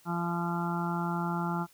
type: harmonic tone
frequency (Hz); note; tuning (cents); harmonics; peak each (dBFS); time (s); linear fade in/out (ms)
171.7; F3; -29; 1 / 2 / 4 / 5 / 6 / 7 / 8; -31 / -38 / -42 / -36 / -42 / -41 / -38; 0.05-1.67; 50
effects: white hiss -61 dBFS RMS until 1.73 s